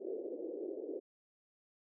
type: band-pass noise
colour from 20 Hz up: pink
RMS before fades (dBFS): -42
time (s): 0-1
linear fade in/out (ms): 20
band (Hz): 320 to 510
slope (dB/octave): 48
effects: none